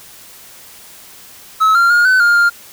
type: tone with pitch steps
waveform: triangle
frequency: 1292 / 1385 / 1424 / 1513 / 1410 / 1402 Hz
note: E6 / F6 / F6 / F#6 / F6 / F6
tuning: -35 / -15 / +33 / +38 / +16 / +6 cents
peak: -6 dBFS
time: 1.6-2.5 s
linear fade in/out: 20 ms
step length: 150 ms
effects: white hiss -39 dBFS RMS until 2.72 s